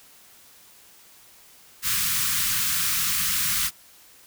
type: band-stop noise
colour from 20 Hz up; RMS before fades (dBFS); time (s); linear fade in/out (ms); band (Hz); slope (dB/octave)
white; -24; 1.82-3.71; 50; 220 to 1100; 48
effects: white hiss -52 dBFS RMS until 4.26 s